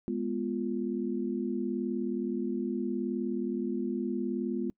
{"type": "chord", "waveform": "sine", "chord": "F diminished", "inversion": "first", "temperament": "equal", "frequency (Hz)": [207.7, 246.9, 349.2], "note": ["Ab3", "Cb4", "F4"], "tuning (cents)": [0, 0, 0], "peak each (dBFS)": [-34, -33, -34], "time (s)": [0.08, 4.7], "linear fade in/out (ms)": 0, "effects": ["noise-tail reverb RT60 0.1 s tail -26 dB re dry"]}